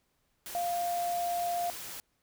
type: tone in noise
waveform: sine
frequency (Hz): 698.5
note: F5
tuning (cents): 0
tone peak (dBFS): -29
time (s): 0.55-1.7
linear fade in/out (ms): 0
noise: white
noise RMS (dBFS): -42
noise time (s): 0.46-2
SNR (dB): +10
effects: pink hiss -75 dBFS RMS until 2.22 s